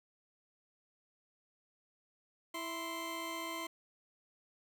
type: tone pair together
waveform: 20% pulse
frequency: 329.6 / 1044.3 Hz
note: E4 / C6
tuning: 0 / -4 cents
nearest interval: octave + minor sixth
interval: 1996 cents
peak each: -38 / -36 dBFS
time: 2.54-3.67 s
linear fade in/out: 5 ms
effects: none